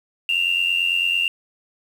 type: tone pair together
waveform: sine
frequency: 2720 / 2809 Hz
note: F7 / F7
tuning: -46 / +9 cents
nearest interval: minor second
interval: 55 cents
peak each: -20 / -19 dBFS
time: 0.29-1.28 s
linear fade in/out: 2 ms
effects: tanh soft clip ceiling -12 dBFS + 7-bit